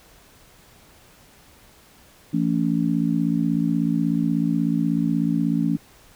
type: harmonic tone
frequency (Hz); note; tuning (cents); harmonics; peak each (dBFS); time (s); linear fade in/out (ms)
56.4; A1; +44; 3 / 4 / 5; -23 / -23 / -23; 2.33-5.77; 10
effects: pink hiss -52 dBFS RMS until 6.15 s